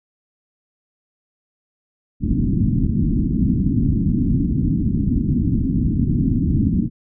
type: low-pass noise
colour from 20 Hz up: white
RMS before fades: -18 dBFS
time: 2.2-6.9 s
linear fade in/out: 50 ms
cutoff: 280 Hz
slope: 48 dB/octave
effects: none